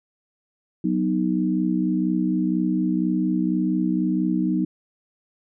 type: chord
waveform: sine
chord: B major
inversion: second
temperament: equal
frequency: 185 / 246.9 / 311.1 Hz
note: F#3 / B3 / D#4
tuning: 0 / 0 / 0 cents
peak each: -23 / -25 / -23 dBFS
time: 0.84-4.65 s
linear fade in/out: 5 ms
effects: none